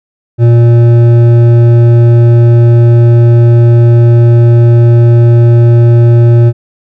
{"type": "tone with hard clipping", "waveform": "sine", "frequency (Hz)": 118.1, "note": "A#2", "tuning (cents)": 23, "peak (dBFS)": -3, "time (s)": [0.38, 6.53], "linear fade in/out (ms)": 50, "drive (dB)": 9, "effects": []}